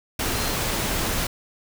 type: tone in noise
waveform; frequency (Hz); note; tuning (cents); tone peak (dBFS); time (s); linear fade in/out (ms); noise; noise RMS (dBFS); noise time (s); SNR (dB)
sine; 4186; C8; 0; -36; 0.34-0.54; 5; pink; -25; 0.19-1.27; -14
effects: none